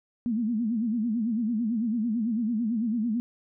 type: tone with vibrato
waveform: sine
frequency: 226.5 Hz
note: A#3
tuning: 50 cents flat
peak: -24 dBFS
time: 0.26-3.2 s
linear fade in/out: 0 ms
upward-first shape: sine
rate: 9 Hz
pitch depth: 140 cents each way
effects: none